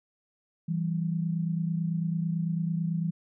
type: tone pair together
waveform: sine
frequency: 164.81 / 193.84 Hz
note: E3 / G3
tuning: 0 / -19 cents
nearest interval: minor third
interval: 281 cents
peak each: -27 / -33 dBFS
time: 0.68-3.11 s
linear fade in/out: 10 ms
effects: none